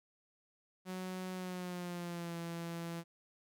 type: tone with pitch glide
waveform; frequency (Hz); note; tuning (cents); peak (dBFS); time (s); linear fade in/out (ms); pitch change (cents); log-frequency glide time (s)
sawtooth; 185 to 168.67; F#3 to E3; 0 to +40; -36; 0.85-3.04; 50; -160; 1.34-2.37
effects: none